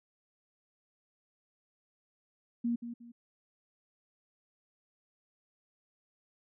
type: tone with echo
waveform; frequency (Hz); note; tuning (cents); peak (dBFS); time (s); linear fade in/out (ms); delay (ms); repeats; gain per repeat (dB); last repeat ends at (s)
sine; 236.3; A#3; +24; -28; 2.64-2.76; 10; 180; 2; -10; 3.12
effects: none